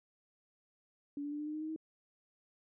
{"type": "tone with pitch steps", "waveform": "sine", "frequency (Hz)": [286.6, 290.8, 295, 299.3, 303.6, 308.1, 312.5, 317.1], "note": ["D4", "D4", "D4", "D4", "D#4", "D#4", "D#4", "D#4"], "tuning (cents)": [-42, -17, 8, 33, -42, -17, 8, 33], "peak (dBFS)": -37, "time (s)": [1.17, 1.762], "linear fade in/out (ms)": 2, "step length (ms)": 74, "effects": []}